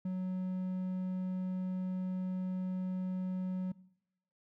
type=tone; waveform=triangle; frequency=185 Hz; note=F#3; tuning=in tune; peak=-31 dBFS; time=0.05-3.72 s; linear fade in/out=5 ms; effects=noise-tail reverb RT60 0.8 s tail -21 dB re dry